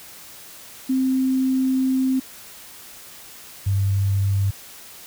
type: tone pair in turn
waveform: sine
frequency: 261.6 / 98.61 Hz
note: C4 / G2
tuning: 0 / +11 cents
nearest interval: octave + perfect fourth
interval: 1689 cents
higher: first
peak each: -17 dBFS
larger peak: neither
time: 0.89-2.2 / 3.66-4.51 s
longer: first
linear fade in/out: 10 ms
effects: white hiss -42 dBFS RMS until 5.06 s